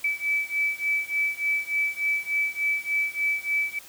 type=beating tone pair; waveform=sine; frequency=2302 / 2305.4 Hz; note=D7 / D7; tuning=-35 / -33 cents; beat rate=3.4 Hz; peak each=-26 / -27 dBFS; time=0.04-3.79 s; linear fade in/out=5 ms; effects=white hiss -47 dBFS RMS until 3.88 s